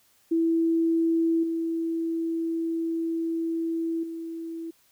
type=tone with level steps; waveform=sine; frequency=329.6 Hz; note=E4; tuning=in tune; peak=-20 / -25 / -32 dBFS; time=0.31-4.71 s; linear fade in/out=10 ms; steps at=1.43 / 4.03 s; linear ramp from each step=5 ms; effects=white hiss -63 dBFS RMS until 4.91 s